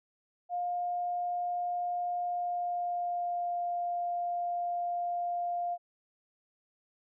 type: tone with pitch glide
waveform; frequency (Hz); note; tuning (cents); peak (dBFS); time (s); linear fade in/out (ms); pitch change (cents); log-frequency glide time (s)
sine; 708 to 700.7; F5 to F5; +23 to +6; -30; 0.49-5.78; 50; -17; 2.24-3.63
effects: none